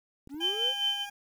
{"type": "clicks", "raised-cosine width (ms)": 3, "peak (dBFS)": [-34, -40], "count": 2, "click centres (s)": [0.274, 0.344]}
{"type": "linear sweep", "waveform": "triangle", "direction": "up", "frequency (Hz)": [260, 537], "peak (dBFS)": -34, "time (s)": [0.29, 0.74], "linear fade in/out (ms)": 50}
{"type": "tone", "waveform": "20% pulse", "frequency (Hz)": 811, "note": "G#5", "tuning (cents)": -41, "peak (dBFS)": -34, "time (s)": [0.4, 1.1], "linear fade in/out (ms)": 10}
{"type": "tone with tremolo", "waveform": "sine", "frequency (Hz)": 3082, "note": "G7", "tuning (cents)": -30, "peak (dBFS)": -24, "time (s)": [0.4, 1.06], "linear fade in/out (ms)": 50, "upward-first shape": "sine", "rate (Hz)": 4.8, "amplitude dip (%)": 65}
{"effects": ["10-bit"]}